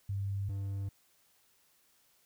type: tone pair in turn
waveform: sine / triangle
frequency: 98.9 / 98.53 Hz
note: G2 / G2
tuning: +16 / +9 cents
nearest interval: unison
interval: 7 cents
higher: first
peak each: -32 / -32 dBFS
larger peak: neither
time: 0.09-0.49 / 0.49-0.89 s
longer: neither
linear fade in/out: 5 ms
effects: white hiss -69 dBFS RMS until 2.25 s